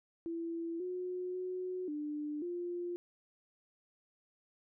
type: tone with pitch steps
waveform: sine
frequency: 333.9 / 363.2 / 367 / 297.8 / 350.6 Hz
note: E4 / F#4 / F#4 / D4 / F4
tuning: +22 / -32 / -14 / +24 / +7 cents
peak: -36 dBFS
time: 0.26-2.96 s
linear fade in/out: 0 ms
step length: 540 ms
effects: none